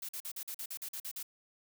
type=noise bursts; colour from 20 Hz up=blue; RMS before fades=-41 dBFS; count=11; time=0.02-1.229 s; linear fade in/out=5 ms; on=69 ms; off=45 ms; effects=none